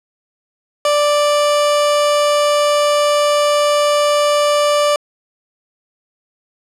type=tone; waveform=30% pulse; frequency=587.3 Hz; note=D5; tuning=in tune; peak=-9 dBFS; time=0.85-4.96 s; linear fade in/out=2 ms; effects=low-pass 10000 Hz 12 dB/octave